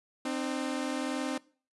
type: tone pair together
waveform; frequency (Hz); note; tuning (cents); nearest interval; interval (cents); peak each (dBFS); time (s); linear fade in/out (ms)
sawtooth; 261.4 / 302.8; C4 / D#4; -1 / -47; minor third; 254; -29 / -31; 0.25-1.38; 5
effects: noise-tail reverb RT60 0.4 s tail -21 dB re dry + resampled to 24000 Hz